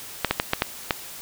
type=clicks; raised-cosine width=0.3 ms; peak=-3 dBFS; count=6; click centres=0.247 / 0.31 / 0.399 / 0.534 / 0.621 / 0.908 s; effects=white hiss -39 dBFS RMS until 1.21 s